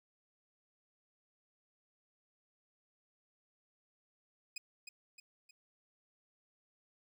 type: tone with echo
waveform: 20% pulse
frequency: 2500 Hz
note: D#7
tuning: 8 cents sharp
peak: -35 dBFS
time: 4.56-4.58 s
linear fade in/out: 5 ms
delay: 310 ms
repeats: 3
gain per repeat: -6 dB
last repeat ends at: 5.51 s
effects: none